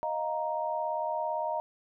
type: chord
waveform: sine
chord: Eb suspended second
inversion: none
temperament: just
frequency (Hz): 622.3 / 700 / 933.4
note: Eb5 / F5 / Bb5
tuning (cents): 0 / +4 / +2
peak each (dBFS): -33 / -36 / -32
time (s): 0.03-1.6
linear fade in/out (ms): 0
effects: none